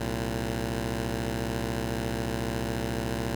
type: tone pair together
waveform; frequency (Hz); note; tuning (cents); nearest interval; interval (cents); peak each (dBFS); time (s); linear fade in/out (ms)
10% pulse; 64 / 113.92; C2 / A#2; -38 / -39; minor seventh; 999; -23; 0-3.35; 5
effects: none